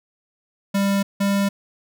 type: tone pair in turn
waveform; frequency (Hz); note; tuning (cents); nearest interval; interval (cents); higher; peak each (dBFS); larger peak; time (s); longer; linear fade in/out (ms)
square; 198.2 / 199.04; G3 / G3; +19 / +27; unison; 8; second; -18; neither; 0.74-1.03 / 1.2-1.49; neither; 10
effects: none